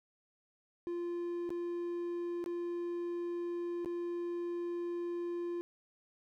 triangle tone with dropouts, 346.8 Hz, F4, 12 cents flat, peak -33 dBFS, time 0.87-5.61 s, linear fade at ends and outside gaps 0 ms, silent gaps 1.493-1.504 / 2.441-2.461 / 3.847-3.859 s, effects none

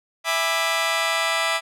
15% pulse chord, E dominant seventh, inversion none, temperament just, 659.3 / 824.1 / 988.9 / 1186.7 Hz, E5 / G#5 / B5 / D6, 0 / -14 / +2 / +18 cents, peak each -18 / -23 / -22 / -20 dBFS, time 0.24-1.61 s, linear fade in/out 50 ms, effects low-pass 11000 Hz 12 dB/octave

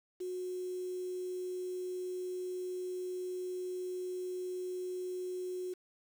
sine tone with quantisation, 365.2 Hz, F#4, 23 cents flat, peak -36 dBFS, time 0.2-5.74 s, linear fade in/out 10 ms, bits 9, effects none

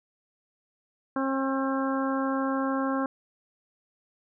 harmonic tone with a mistuned harmonic, 268.7 Hz, C4, 46 cents sharp, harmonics 1 / 2 / 3 / 4 / 5 / 6, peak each -27 / -32 / -36 / -33 / -36 / -39 dBFS, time 1.16-3.06 s, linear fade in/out 2 ms, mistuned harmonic 6, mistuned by -22 cents, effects none

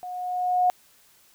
sine tone with level ramp, 725 Hz, F#5, 35 cents flat, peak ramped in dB -33 to -16 dBFS, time 0.03-0.7 s, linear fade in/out 0 ms, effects white hiss -58 dBFS RMS until 1.34 s

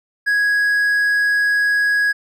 triangle tone, 1661.2 Hz, G#6, in tune, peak -12 dBFS, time 0.26-2.13 s, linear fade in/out 20 ms, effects none

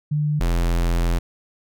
sine / square tone pair in turn, 149.4 / 42.73 Hz, D3 / F1, +30 / -37 cents, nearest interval octave + minor seventh, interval 2167 cents, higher first, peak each -18 / -18 dBFS, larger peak neither, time 0.11-0.4 / 0.4-1.19 s, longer second, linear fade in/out 10 ms, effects none

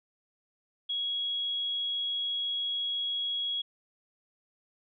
sine tone, 3322 Hz, G#7, in tune, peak -29 dBFS, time 0.89-3.62 s, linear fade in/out 10 ms, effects none

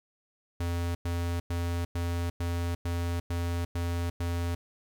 square tone bursts, 86 Hz, F2, 26 cents flat, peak -29 dBFS, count 9, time 0.6-4.55 s, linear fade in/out 5 ms, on 350 ms, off 100 ms, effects 11-bit

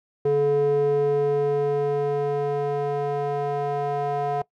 square tone with band-pass filter sweep, 143.3 Hz, D3, 42 cents flat, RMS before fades -23 dBFS, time 0.25-4.42 s, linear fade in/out 5 ms, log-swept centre 420 to 640 Hz, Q 3.9, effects noise-tail reverb RT60 0.1 s tail -21 dB re dry

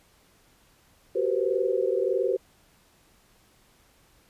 sine tone cluster, 372.3 / 394 / 479.9 / 521 Hz, F#4 / G4 / B4 / C5, +11 / +9 / -50 / -7 cents, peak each -28 dBFS, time 1.15-2.37 s, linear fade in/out 10 ms, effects pink hiss -61 dBFS RMS until 4.29 s + resampled to 32000 Hz

